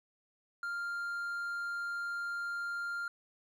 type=tone; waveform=triangle; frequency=1396.9 Hz; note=F6; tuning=in tune; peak=-33 dBFS; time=0.63-3.08 s; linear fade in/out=2 ms; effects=none